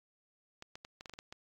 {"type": "clicks", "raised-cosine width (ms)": 0.2, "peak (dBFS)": -29, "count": 9, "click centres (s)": [0.624, 0.755, 0.849, 1.009, 1.058, 1.096, 1.137, 1.189, 1.325], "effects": ["AAC 64 kbps"]}